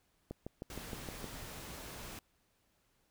click train, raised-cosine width 2 ms, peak -28 dBFS, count 7, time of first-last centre 0.31-1.243 s, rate 6.43 Hz
pink noise, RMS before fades -47 dBFS, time 0.7-2.19 s, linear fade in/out 2 ms
effects pink hiss -75 dBFS RMS until 3.1 s

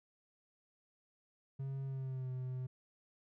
triangle tone with pitch glide, 135.6 to 128.06 Hz, C#3 to C3, -38 to -37 cents, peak -36 dBFS, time 1.59-2.67 s, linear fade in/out 10 ms, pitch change -99 cents, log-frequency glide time 1.84-2.31 s, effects none

